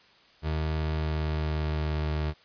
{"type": "tone with pitch glide", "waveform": "30% pulse", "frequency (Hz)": [78.2, 76.55], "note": ["D#2", "D#2"], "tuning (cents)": [9, -28], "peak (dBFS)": -24, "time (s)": [0.42, 2.34], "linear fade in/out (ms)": 50, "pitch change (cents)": -37, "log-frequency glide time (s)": [0.67, 2.04], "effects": ["white hiss -58 dBFS RMS until 2.44 s", "resampled to 11025 Hz"]}